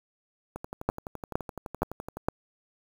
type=two click trains; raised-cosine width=1 ms; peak=-22 / -10 dBFS; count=20 / 4; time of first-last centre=0.56-2.17 / 0.89-2.285 s; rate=11.8 / 2.15 Hz; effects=7-bit